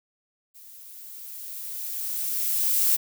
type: noise with level ramp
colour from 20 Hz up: violet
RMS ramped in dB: -48 to -20 dBFS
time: 0.54-2.97 s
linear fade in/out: 20 ms
effects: none